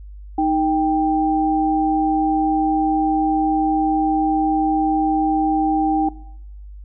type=tone pair together; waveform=sine; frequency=312 / 787 Hz; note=D#4 / G5; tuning=+5 / +7 cents; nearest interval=octave + major third; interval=1602 cents; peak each=-18 dBFS; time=0.38-6.09 s; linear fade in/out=5 ms; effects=noise-tail reverb RT60 0.8 s tail -21 dB re dry + added 50 Hz sine -34 dBFS peak until 6.84 s